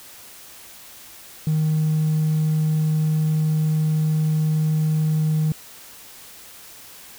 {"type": "tone", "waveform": "triangle", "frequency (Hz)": 155.56, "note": "D#3", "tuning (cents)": 0, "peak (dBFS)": -14, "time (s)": [1.47, 5.52], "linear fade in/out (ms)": 2, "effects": ["tanh soft clip ceiling -13 dBFS", "white hiss -43 dBFS RMS until 7.18 s"]}